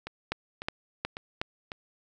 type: two click trains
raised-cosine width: 0.3 ms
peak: -21 / -13 dBFS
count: 4 / 4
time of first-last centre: 0.07-1.718 / 0.32-1.415 s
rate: 1.82 / 2.74 Hz
effects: none

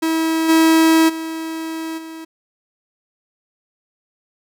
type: tone with level steps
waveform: 45% pulse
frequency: 323 Hz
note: E4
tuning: 35 cents flat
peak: -16 / -10 / -24 / -31 dBFS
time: 0.02-2.25 s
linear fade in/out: 10 ms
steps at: 0.48 / 1.08 / 1.97 s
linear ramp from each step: 20 ms
effects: none

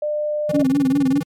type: tone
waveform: sine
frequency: 599 Hz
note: D5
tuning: 34 cents sharp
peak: -19 dBFS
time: 0.02-0.63 s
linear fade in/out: 5 ms
type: tone bursts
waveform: square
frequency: 163 Hz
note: E3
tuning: 19 cents flat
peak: -23 dBFS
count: 15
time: 0.49-1.232 s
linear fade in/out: 5 ms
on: 28 ms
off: 23 ms
type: tone with vibrato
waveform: sine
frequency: 273.5 Hz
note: C#4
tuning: 23 cents flat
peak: -14 dBFS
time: 0.53-1.21 s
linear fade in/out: 20 ms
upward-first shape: sine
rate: 5 Hz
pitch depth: 88 cents each way
effects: MP3 64 kbps

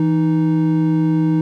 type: tone pair together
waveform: triangle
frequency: 163.47 / 311.1 Hz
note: E3 / D#4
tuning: -14 / 0 cents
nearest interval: major seventh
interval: 1114 cents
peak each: -14 dBFS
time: 0-1.41 s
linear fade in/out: 2 ms
effects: none

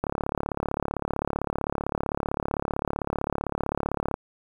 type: click train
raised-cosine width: 1 ms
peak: -12 dBFS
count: 147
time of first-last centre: 0.04-4.141 s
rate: 35.6 Hz
effects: 8-bit

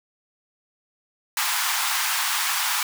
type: high-pass noise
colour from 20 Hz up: pink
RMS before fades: -24 dBFS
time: 1.37-2.83 s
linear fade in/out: 2 ms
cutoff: 850 Hz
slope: 48 dB/octave
effects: none

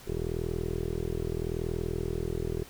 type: tone with low-pass filter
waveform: 15% pulse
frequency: 40.8 Hz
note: E1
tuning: 17 cents flat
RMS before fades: -32 dBFS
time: 0.07-2.64 s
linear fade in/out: 10 ms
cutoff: 390 Hz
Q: 4.5
effects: pink hiss -50 dBFS RMS until 2.69 s

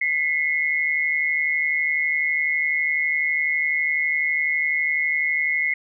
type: tone pair together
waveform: sine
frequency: 2010 / 2162 Hz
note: B6 / C#7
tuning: +30 / -44 cents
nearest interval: minor second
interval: 126 cents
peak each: -22 dBFS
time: 0.01-5.74 s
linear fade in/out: 5 ms
effects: none

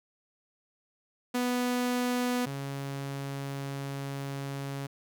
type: tone pair in turn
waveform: sawtooth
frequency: 246.9 / 138.57 Hz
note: B3 / C#3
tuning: 0 / 0 cents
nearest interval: minor seventh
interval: 1000 cents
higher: first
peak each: -23 / -30 dBFS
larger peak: first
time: 1.34-2.46 / 2.46-4.87 s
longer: second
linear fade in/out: 10 ms
effects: none

